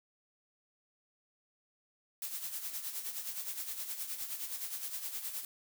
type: noise with tremolo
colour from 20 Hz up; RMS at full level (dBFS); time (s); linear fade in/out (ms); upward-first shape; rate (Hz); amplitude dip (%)
blue; -38; 2.22-5.45; 2; sine; 9.6; 60
effects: none